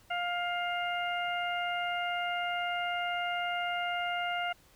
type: harmonic tone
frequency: 704 Hz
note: F5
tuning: 14 cents sharp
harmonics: 1 / 2 / 3 / 4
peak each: -33 / -36 / -38 / -39 dBFS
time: 0.1-4.53 s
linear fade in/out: 10 ms
effects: pink hiss -62 dBFS RMS until 4.75 s